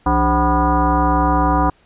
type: tone with frequency modulation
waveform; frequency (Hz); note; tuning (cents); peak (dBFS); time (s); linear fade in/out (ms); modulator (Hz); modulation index
sine; 523.3; C5; 0; -12; 0.06-1.7; 5; 230; 2.8
effects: pink hiss -55 dBFS RMS until 1.85 s + resampled to 8000 Hz